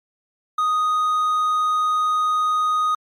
triangle tone, 1244.5 Hz, D#6, in tune, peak -15 dBFS, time 0.58-2.95 s, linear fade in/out 5 ms, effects MP3 64 kbps

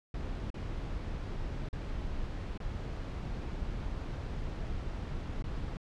brown noise with dropouts, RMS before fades -37 dBFS, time 0.14-5.77 s, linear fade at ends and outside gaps 2 ms, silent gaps 0.503-0.542 / 1.688-1.729 / 2.577-2.601 / 5.424-5.44 s, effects low-pass 5000 Hz 12 dB/octave

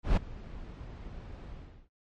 brown noise with ADSR envelope, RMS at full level -22 dBFS, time 0.03-1.89 s, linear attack 140 ms, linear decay 7 ms, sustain -21 dB, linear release 400 ms, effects low-pass 4000 Hz 12 dB/octave + MP3 48 kbps

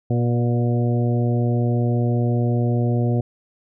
harmonic tone with a mistuned harmonic, 120 Hz, B2, 49 cents flat, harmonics 1 / 2 / 3 / 4 / 5 / 6, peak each -18 / -24 / -28 / -30 / -32 / -34 dBFS, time 0.1-3.21 s, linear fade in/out 5 ms, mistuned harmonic 5, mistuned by -15 cents, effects none

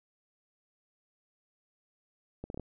accelerating click train, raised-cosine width 2 ms, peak -26 dBFS, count 5, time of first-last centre 2.44-2.597 s, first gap 61 ms, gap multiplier 0.71, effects none

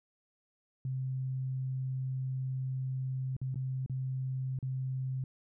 sine tone with dropouts, 130.81 Hz, C3, in tune, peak -32 dBFS, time 0.85-5.24 s, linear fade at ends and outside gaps 2 ms, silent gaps 3.366-3.415 / 3.544-3.557 / 3.862-3.897 / 4.589-4.627 s, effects none

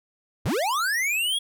square linear sweep, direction up, 56.8 to 3372 Hz, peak -23 dBFS, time 0.45-1.39 s, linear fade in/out 10 ms, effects none

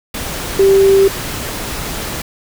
sine tone in noise, 390.1 Hz, G4, 8 cents flat, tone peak -6 dBFS, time 0.59-1.08 s, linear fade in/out 5 ms, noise pink, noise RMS -23 dBFS, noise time 0.14-2.22 s, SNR +14 dB, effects none

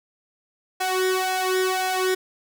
sawtooth tone with flanger, 373 Hz, F#4, 14 cents sharp, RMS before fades -23 dBFS, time 0.8-2.15 s, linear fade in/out 10 ms, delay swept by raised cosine 1.2 to 2.13 ms, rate 1.9 Hz, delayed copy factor +0.8, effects none

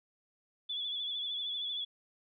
sine tone with vibrato, 3428 Hz, A7, 46 cents flat, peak -34 dBFS, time 0.69-1.85 s, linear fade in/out 10 ms, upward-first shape sine, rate 13 Hz, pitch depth 44 cents each way, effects none

